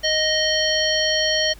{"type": "harmonic tone", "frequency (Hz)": 622.3, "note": "D#5", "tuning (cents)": 0, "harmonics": [1, 3, 5, 7, 9], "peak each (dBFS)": [-23, -24, -23, -24, -26], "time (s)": [0.03, 1.54], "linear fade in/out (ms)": 20, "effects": ["added 50 Hz sine -42 dBFS peak until 1.59 s", "pink hiss -49 dBFS RMS until 1.59 s"]}